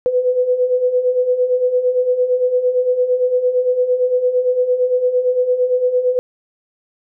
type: beating tone pair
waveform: sine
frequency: 493.9 / 502.7 Hz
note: B4 / B4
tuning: 0 / +31 cents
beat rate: 8.8 Hz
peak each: -20 / -14 dBFS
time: 0.06-6.19 s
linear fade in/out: 0 ms
effects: none